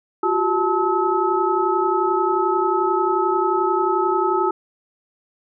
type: tone cluster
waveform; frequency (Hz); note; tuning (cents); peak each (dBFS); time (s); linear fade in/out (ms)
sine; 352.7 / 384 / 871 / 1288; F4 / G4 / A5 / E6; +17 / -36 / -18 / -41; -22; 0.23-4.51; 5
effects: none